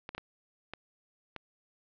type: clicks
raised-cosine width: 0.3 ms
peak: -23 dBFS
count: 5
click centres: 0.091 / 0.149 / 0.18 / 0.736 / 1.363 s
effects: low-pass 4000 Hz 12 dB/octave

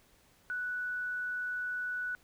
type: tone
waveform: sine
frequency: 1480 Hz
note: F#6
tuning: in tune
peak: -33 dBFS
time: 0.5-2.15 s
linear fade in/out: 0 ms
effects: pink hiss -65 dBFS RMS until 2.23 s

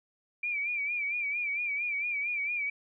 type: tone with vibrato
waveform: sine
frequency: 2349 Hz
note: D7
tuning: in tune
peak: -29 dBFS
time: 0.43-2.7 s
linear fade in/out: 5 ms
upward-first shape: sine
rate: 4.4 Hz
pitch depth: 75 cents each way
effects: none

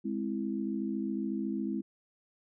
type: chord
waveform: sine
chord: Ab augmented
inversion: none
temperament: equal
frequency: 207.7 / 261.6 / 329.6 Hz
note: Ab3 / C4 / E4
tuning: 0 / 0 / 0 cents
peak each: -34 / -36 / -36 dBFS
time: 0.04-1.82 s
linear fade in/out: 20 ms
effects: none

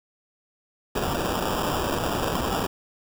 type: noise with sample-and-hold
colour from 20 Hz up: violet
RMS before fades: -26 dBFS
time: 0.95-2.67 s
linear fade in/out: 10 ms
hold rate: 2100 Hz
effects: none

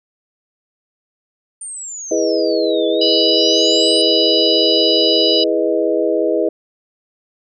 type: exponential two-way sweep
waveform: sine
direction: down then up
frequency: 9090 to 3443 to 9090 Hz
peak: -26 dBFS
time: 1.61-4.02 s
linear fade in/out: 5 ms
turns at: 2.87 s
type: chord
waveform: sine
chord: E major seventh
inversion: none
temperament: equal with one note detuned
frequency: 329.6 / 415.3 / 492.2 / 622.3 Hz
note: E4 / G#4 / B4 / D#5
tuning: 0 / 0 / -6 / 0 cents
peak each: -19 dBFS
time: 2.11-6.49 s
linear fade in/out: 5 ms
type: harmonic tone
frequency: 984 Hz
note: B5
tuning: 7 cents flat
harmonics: 3 / 4 / 5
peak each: -18 / -18 / -18 dBFS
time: 3.01-5.44 s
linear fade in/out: 5 ms
effects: none

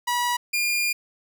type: tone pair in turn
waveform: sawtooth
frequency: 970 / 2412 Hz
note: B5 / D7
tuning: -31 / +46 cents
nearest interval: octave + major third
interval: 1577 cents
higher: second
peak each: -18 / -18 dBFS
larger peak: neither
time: 0.07-0.37 / 0.53-0.93 s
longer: second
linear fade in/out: 10 ms
effects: none

